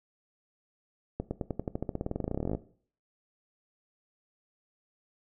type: accelerating click train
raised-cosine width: 2 ms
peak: -18 dBFS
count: 28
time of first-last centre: 1.2-2.55 s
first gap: 110 ms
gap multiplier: 0.93
effects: noise-tail reverb RT60 0.5 s tail -17 dB re dry